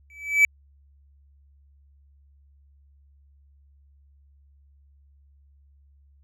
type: tone with exponential growth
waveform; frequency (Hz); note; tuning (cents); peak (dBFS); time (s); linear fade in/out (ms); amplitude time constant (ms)
triangle; 2301; D7; -36; -9; 0.1-0.45; 1; 76
effects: added 70 Hz sine -54 dBFS peak until 6.23 s